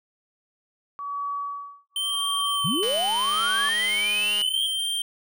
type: tone with tremolo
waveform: sine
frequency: 1137 Hz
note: C#6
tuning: 44 cents sharp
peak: -26 dBFS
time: 0.99-3.69 s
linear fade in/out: 0 ms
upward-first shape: sine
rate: 0.84 Hz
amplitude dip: 100%
type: tone with vibrato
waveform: square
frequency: 3100 Hz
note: G7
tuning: 20 cents flat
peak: -25 dBFS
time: 1.96-5.02 s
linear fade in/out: 2 ms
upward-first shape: sine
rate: 0.76 Hz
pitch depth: 37 cents each way
type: linear sweep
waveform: sine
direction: up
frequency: 120 to 3322 Hz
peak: -24 dBFS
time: 2.64-4.67 s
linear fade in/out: 10 ms
type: click train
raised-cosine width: 0.2 ms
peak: -19 dBFS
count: 331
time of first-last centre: 2.83-4.417 s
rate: 208 Hz
effects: none